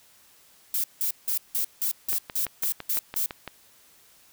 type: noise bursts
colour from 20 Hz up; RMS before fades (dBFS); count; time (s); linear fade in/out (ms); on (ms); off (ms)
violet; -26; 10; 0.74-3.26; 2; 99; 170
type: click train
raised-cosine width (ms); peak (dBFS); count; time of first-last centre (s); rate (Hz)
0.3; -18; 9; 2.13-3.477; 5.94
effects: white hiss -57 dBFS RMS until 4.32 s